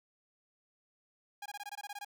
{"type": "tone bursts", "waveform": "sawtooth", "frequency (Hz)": 817, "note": "G#5", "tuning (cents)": -29, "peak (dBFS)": -37, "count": 11, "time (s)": [1.42, 2.048], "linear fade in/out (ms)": 5, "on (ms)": 38, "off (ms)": 21, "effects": []}